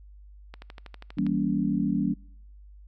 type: click train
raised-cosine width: 0.3 ms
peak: -26 dBFS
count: 10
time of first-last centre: 0.54-1.266 s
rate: 12.4 Hz
type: chord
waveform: sine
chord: E diminished seventh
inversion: none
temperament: just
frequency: 164.81 / 197.78 / 237.3 / 284.8 Hz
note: E3 / G3 / Bb3 / Db4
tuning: 0 / +16 / +31 / +47 cents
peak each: -31 / -27 / -29 / -28 dBFS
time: 1.17-2.14 s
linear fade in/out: 10 ms
effects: noise-tail reverb RT60 0.7 s tail -25 dB re dry + added 50 Hz sine -46 dBFS peak until 2.87 s